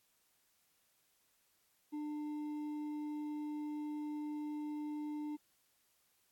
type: tone with hard clipping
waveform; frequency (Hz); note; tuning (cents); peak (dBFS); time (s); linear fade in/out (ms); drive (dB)
triangle; 299.1; D4; +32; -40; 1.92-5.37; 20; 8
effects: white hiss -75 dBFS RMS until 6.31 s + AAC 64 kbps